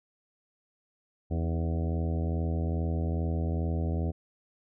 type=harmonic tone with a mistuned harmonic; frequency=82.4 Hz; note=E2; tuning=in tune; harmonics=1 / 2 / 3 / 4 / 5 / 6 / 7 / 8 / 9; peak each=-28 / -34 / -38 / -40 / -42 / -44 / -45 / -46 / -47 dBFS; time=1.3-4.12 s; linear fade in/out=20 ms; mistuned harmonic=4; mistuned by=-53 cents; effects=none